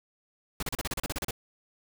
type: noise bursts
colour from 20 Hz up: pink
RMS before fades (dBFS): -32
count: 12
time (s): 0.6-1.309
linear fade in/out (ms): 2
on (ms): 27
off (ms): 35
effects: none